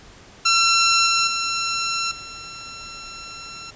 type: tone with level steps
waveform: 10% pulse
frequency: 1354 Hz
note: E6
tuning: 46 cents sharp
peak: -6 / -8 / -13 / -26 dBFS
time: 0.45-3.71 s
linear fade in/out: 10 ms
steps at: 1.06 / 1.27 / 2.11 s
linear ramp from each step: 5 ms
effects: pink hiss -46 dBFS RMS until 3.75 s + resampled to 16000 Hz